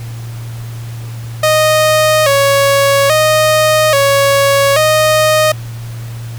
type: tone with vibrato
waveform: sawtooth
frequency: 587.3 Hz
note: D5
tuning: in tune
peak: -4 dBFS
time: 1.43-5.52 s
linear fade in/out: 5 ms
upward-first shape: square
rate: 0.6 Hz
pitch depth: 94 cents each way
effects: added 116 Hz sine -22 dBFS peak until 6.38 s + pink hiss -36 dBFS RMS until 6.38 s